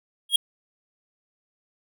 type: tone with exponential growth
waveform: square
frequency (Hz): 3276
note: G#7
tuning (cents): -24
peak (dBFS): -12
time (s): 0.29-0.36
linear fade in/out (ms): 5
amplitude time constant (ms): 15
effects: none